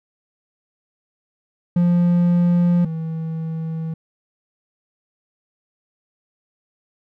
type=tone pair in turn; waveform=triangle; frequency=174.61 / 161.65 Hz; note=F3 / E3; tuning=0 / -34 cents; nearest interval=minor second; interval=134 cents; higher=first; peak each=-11 / -21 dBFS; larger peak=first; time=1.76-2.85 / 2.85-3.94 s; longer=neither; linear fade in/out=5 ms; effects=none